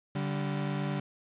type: tone pair together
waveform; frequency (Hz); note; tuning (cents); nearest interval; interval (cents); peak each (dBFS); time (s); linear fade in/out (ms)
35% pulse; 144.69 / 194.2; D3 / G3; -25 / -16; perfect fourth; 509; -30 / -33; 0.15-1; 5
effects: resampled to 8000 Hz + 10-bit